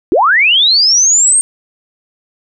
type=linear sweep; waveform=sine; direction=up; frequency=284.7 to 8660 Hz; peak=-6 dBFS; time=0.12-1.41 s; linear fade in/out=0 ms; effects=none